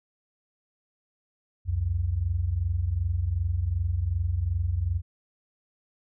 sine tone pair together, 66.8 / 89.45 Hz, C2 / F2, +36 / +42 cents, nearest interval perfect fourth, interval 506 cents, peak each -29 / -25 dBFS, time 1.65-5.02 s, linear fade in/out 50 ms, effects none

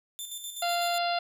15% pulse tone with tremolo, 3551 Hz, A7, 15 cents sharp, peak -28 dBFS, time 0.19-0.98 s, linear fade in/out 0 ms, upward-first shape square, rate 8 Hz, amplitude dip 50%
harmonic tone, 694 Hz, F5, 11 cents flat, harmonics 1 / 2 / 3 / 4 / 5 / 6 / 7, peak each -27 / -35 / -41 / -37 / -38 / -37 / -43 dBFS, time 0.62-1.19 s, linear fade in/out 5 ms
effects 10-bit

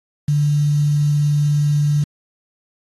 sine tone with quantisation, 146.83 Hz, D3, in tune, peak -13 dBFS, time 0.28-2.04 s, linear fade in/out 5 ms, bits 6, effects AAC 32 kbps

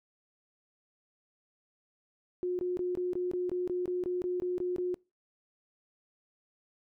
sine tone bursts, 359.9 Hz, F#4, 48 cents flat, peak -29 dBFS, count 14, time 2.43-4.943 s, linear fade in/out 0 ms, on 160 ms, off 21 ms, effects noise-tail reverb RT60 0.3 s tail -26 dB re dry

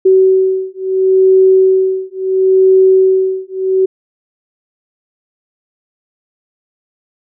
sine beating tone pair, 378.1 / 378.83 Hz, F#4 / F#4, +38 / +41 cents, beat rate 0.73 Hz, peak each -10 dBFS, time 0.05-3.86 s, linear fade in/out 10 ms, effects none

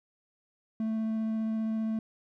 triangle tone with vibrato, 220.9 Hz, A3, 7 cents sharp, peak -26 dBFS, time 0.8-1.99 s, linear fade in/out 2 ms, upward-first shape triangle, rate 15 Hz, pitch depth 9 cents each way, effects none

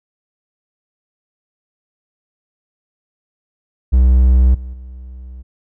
triangle tone with level steps, 63.1 Hz, B1, 38 cents sharp, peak -5 / -23 / -28 dBFS, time 3.92-5.43 s, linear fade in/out 20 ms, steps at 4.54 / 4.73 s, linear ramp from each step 10 ms, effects none

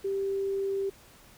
sine tone, 392 Hz, G4, in tune, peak -27 dBFS, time 0.04-0.9 s, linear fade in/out 10 ms, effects pink hiss -55 dBFS RMS until 1.37 s

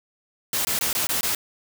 white noise bursts, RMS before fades -24 dBFS, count 6, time 0.53-1.35 s, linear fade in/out 2 ms, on 120 ms, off 20 ms, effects none

